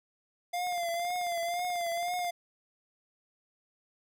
square tone with vibrato, 698 Hz, F5, 1 cent flat, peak -31 dBFS, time 0.53-2.31 s, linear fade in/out 10 ms, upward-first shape triangle, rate 2 Hz, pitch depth 64 cents each way
click train, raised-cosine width 0.5 ms, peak -37 dBFS, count 30, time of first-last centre 0.67-2.246 s, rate 18.4 Hz
effects none

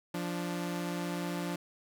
sawtooth tone pair together, 174.61 / 293.7 Hz, F3 / D4, 0 / 0 cents, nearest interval major sixth, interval 900 cents, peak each -31 / -34 dBFS, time 0.14-1.56 s, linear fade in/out 5 ms, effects none

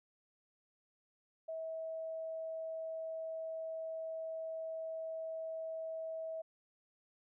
sine tone, 646 Hz, E5, 35 cents flat, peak -39 dBFS, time 1.48-6.42 s, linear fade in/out 10 ms, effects none

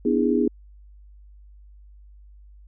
sine chord, E dominant seventh, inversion second, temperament just, 247.2 / 296.7 / 329.6 / 412 Hz, B3 / D4 / E4 / G#4, +2 / +18 / 0 / -14 cents, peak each -22 / -24 / -25 / -23 dBFS, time 0.05-0.48 s, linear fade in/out 5 ms, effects added 50 Hz sine -45 dBFS peak until 2.67 s

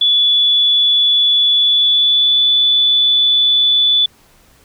sine tone with pitch glide, 3435 to 3473 Hz, A7 to A7, -42 to -23 cents, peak -9 dBFS, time 0.01-4.06 s, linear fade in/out 5 ms, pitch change +19 cents, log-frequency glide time 1.54-2.44 s, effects pink hiss -50 dBFS RMS until 4.64 s

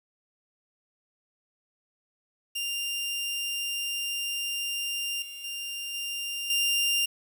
sawtooth tone with level steps, 2794 Hz, F7, in tune, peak -26 / -36 / -30 / -28 / -20 dBFS, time 2.55-7.06 s, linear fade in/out 10 ms, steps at 5.22 / 5.44 / 5.94 / 6.5 s, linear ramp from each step 2 ms, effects 9-bit

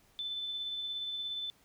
sine tone with tremolo, 3520 Hz, A7, in tune, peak -34 dBFS, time 0.19-1.5 s, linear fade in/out 0 ms, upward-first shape sine, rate 17 Hz, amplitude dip 25%, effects pink hiss -66 dBFS RMS until 1.64 s

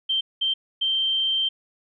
sine tone bursts at uneven times, 3136 Hz, G7, in tune, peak -20 dBFS, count 3, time 0.09-0.21 / 0.41-0.54 / 0.81-1.49 s, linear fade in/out 10 ms, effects none

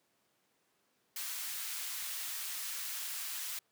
white high-pass noise, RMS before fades -40 dBFS, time 1.16-3.59 s, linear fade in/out 2 ms, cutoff 1300 Hz, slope 12 dB/octave, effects pink hiss -75 dBFS RMS until 3.71 s + high-pass 200 Hz 12 dB/octave

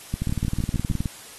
two click trains, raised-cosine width 5 ms, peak -12 / -12 dBFS, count 17 / 6, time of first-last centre 0.22-1.058 / 0.14-0.913 s, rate 19.1 / 6.47 Hz, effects white hiss -43 dBFS RMS until 1.38 s + AAC 32 kbps

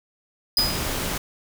45% pulse tone with exponential decay, 4978 Hz, D#8, in tune, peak -14 dBFS, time 0.57-0.95 s, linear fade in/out 2 ms, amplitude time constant 81 ms
pink noise, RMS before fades -27 dBFS, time 0.58-1.18 s, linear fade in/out 5 ms
effects none

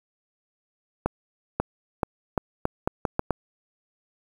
accelerating click train, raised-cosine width 1 ms, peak -8 dBFS, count 9, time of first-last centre 1.06-3.307 s, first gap 540 ms, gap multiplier 0.8, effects 7-bit

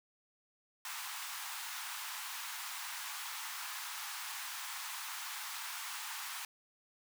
pink high-pass noise, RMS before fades -43 dBFS, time 0.85-6.45 s, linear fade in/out 2 ms, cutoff 860 Hz, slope 48 dB/octave, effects none

